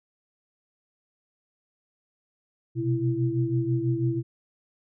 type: tone cluster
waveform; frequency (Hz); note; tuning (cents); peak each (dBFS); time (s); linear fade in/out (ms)
sine; 123.2 / 129.3 / 333.6; B2 / C3 / E4; -4 / -20 / +21; -27; 2.75-4.23; 50
effects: none